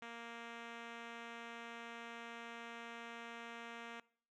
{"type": "tone", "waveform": "5% pulse", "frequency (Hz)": 233.1, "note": "A#3", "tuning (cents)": 0, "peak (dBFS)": -36, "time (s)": [0.02, 4], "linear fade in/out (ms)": 2, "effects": ["noise-tail reverb RT60 0.6 s tail -23 dB re dry", "low-pass 4000 Hz 12 dB/octave"]}